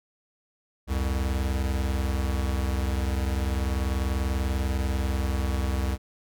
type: tone pair together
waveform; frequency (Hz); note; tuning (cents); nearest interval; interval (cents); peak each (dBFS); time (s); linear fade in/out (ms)
square; 66.2 / 86.52; C2 / F2; +21 / -16; perfect fourth; 463; -26 / -31; 0.87-5.98; 50
effects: none